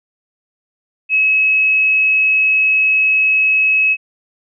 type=tone; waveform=sine; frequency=2570 Hz; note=E7; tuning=45 cents flat; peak=-10 dBFS; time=1.09-3.97 s; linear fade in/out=50 ms; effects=none

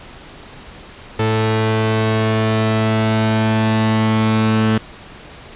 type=tone pair together; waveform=sawtooth; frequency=110 / 219.9 Hz; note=A2 / A3; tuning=0 / -1 cents; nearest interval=octave; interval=1199 cents; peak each=-12 dBFS; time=1.19-4.78 s; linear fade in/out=5 ms; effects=pink hiss -38 dBFS RMS until 5.55 s + resampled to 8000 Hz

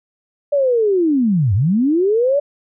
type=linear two-way sweep; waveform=sine; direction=down then up; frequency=587.3 to 89.1 to 587.3 Hz; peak=-12 dBFS; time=0.52-2.4 s; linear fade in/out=10 ms; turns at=1.54 s; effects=none

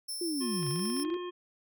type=tone with tremolo; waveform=20% pulse; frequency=5350 Hz; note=E8; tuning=25 cents sharp; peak=-29 dBFS; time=0.08-1.04 s; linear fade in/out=10 ms; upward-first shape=triangle; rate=6.8 Hz; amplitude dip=30%
type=linear two-way sweep; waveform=sine; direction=down then up; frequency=360.6 to 130.81 to 360.6 Hz; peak=-31 dBFS; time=0.21-1.17 s; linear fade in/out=5 ms; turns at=0.69 s
type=harmonic tone; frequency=356 Hz; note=F4; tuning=33 cents sharp; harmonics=1 / 3 / 5 / 7 / 9; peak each=-36 / -43 / -53 / -54 / -49 dBFS; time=0.4-1.31 s; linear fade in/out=20 ms
type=clicks; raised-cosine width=0.3 ms; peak=-32 dBFS; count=12; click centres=0.63 / 0.666 / 0.71 / 0.76 / 0.794 / 0.855 / 0.901 / 0.967 / 0.999 / 1.05 / 1.102 / 1.142 s
effects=none

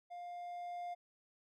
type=tone with level ramp; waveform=triangle; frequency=704 Hz; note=F5; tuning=14 cents sharp; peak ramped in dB=-43 to -38 dBFS; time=0.1-0.95 s; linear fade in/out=20 ms; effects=none

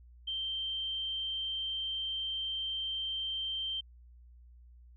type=tone; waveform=sine; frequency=3136 Hz; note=G7; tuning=in tune; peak=-33 dBFS; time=0.27-3.81 s; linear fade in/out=10 ms; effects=added 60 Hz sine -53 dBFS peak until 4.96 s

